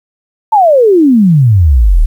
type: exponential sweep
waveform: sine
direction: down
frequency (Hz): 908 to 34.22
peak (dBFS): -3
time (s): 0.52-2.06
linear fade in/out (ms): 10
effects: 7-bit